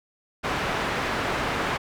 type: low-pass noise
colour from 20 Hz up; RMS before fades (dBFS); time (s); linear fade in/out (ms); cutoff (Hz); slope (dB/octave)
white; -27; 0.43-1.78; 20; 1700; 12
effects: none